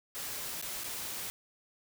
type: noise with dropouts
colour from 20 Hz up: white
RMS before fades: -39 dBFS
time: 0.15-1.3 s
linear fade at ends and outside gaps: 0 ms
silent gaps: 0.614-0.625 / 0.836-0.842 s
effects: none